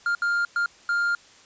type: tone bursts at uneven times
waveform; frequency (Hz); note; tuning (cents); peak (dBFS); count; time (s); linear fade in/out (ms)
triangle; 1402; F6; +6; -19; 4; 0.06-0.15 / 0.22-0.45 / 0.56-0.66 / 0.89-1.15; 2
effects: white hiss -52 dBFS RMS until 1.45 s + resampled to 16000 Hz